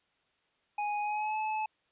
square tone with pitch glide, 830.6 to 864.4 Hz, G#5 to A5, 0 to -31 cents, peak -31 dBFS, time 0.78-1.66 s, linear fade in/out 5 ms, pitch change +69 cents, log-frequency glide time 1.01-1.37 s, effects white hiss -73 dBFS RMS until 1.91 s + resampled to 8000 Hz

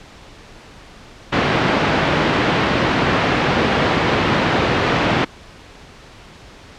pink band-pass noise, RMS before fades -17 dBFS, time 1.32-5.25 s, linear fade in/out 10 ms, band 120 to 2900 Hz, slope 12 dB/octave, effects pink hiss -41 dBFS RMS until 6.78 s + low-pass 5000 Hz 12 dB/octave

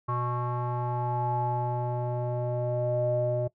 square tone with low-pass filter sweep, 122.3 Hz, B2, 16 cents flat, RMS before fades -29 dBFS, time 0.08-3.48 s, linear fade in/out 10 ms, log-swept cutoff 1100 to 570 Hz, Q 9, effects noise-tail reverb RT60 0.1 s tail -20 dB re dry

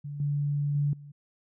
sine tone with level steps, 144.5 Hz, D3, 28 cents flat, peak -34 / -25 / -23 / -43 dBFS, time 0.04-1.12 s, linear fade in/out 10 ms, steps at 0.2 / 0.75 / 0.93 s, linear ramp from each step 2 ms, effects none

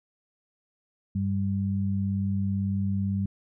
sine tone pair together, 98 / 196 Hz, G2 / G3, 0 / 0 cents, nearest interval octave, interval 1200 cents, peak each -27 dBFS, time 1.15-3.26 s, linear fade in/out 5 ms, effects none

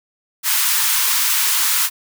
white high-pass noise, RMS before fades -17 dBFS, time 0.43-1.9 s, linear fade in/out 50 ms, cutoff 880 Hz, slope 96 dB/octave, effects none

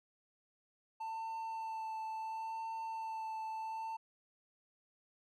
triangle tone with vibrato, 890 Hz, A5, 20 cents sharp, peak -37 dBFS, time 1-3.97 s, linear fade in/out 10 ms, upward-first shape sine, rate 0.72 Hz, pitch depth 16 cents each way, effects none

